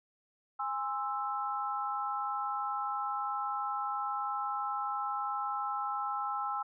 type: chord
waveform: sine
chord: Ab augmented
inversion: none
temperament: equal with one note detuned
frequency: 821.5 / 1046.5 / 1318.5 Hz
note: Ab5 / C6 / E6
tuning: -19 / 0 / 0 cents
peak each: -36 / -39 / -35 dBFS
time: 0.59-6.63 s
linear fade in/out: 10 ms
effects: none